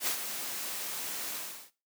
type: noise with ADSR envelope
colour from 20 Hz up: white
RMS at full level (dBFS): -29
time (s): 0-1.71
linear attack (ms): 72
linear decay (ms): 89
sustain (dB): -8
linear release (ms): 380
effects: noise-tail reverb RT60 0.3 s tail -18 dB re dry + high-pass 200 Hz 12 dB/octave